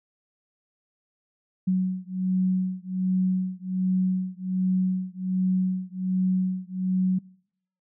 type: beating tone pair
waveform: sine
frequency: 185 / 186.3 Hz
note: F#3 / F#3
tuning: 0 / +12 cents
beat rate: 1.3 Hz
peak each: -25 dBFS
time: 1.67-7.19 s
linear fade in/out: 10 ms
effects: noise-tail reverb RT60 0.7 s tail -25 dB re dry